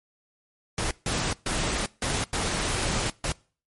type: noise bursts at uneven times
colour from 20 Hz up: pink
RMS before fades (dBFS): -27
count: 6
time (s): 0.78-0.91 / 1.06-1.33 / 1.46-1.86 / 2.02-2.24 / 2.33-3.1 / 3.24-3.32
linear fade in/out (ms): 2
effects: noise-tail reverb RT60 0.4 s tail -23 dB re dry + MP3 48 kbps